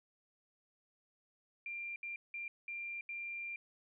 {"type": "tone bursts at uneven times", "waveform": "sine", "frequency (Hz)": 2381, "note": "D7", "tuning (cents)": 23, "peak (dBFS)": -40, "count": 5, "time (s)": [[1.66, 1.96], [2.03, 2.16], [2.34, 2.48], [2.68, 3.01], [3.09, 3.56]], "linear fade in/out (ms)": 2, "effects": []}